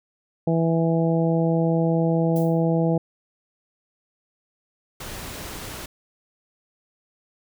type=harmonic tone; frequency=164.81 Hz; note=E3; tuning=in tune; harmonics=1 / 2 / 3 / 4 / 5; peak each=-20 / -25 / -25 / -28 / -33 dBFS; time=0.47-2.98 s; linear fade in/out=5 ms
type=noise with exponential decay; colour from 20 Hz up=violet; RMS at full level=-35 dBFS; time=2.36-2.64 s; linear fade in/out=1 ms; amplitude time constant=60 ms
type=noise; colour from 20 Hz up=pink; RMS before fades=-35 dBFS; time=5-5.86 s; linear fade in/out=5 ms
effects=none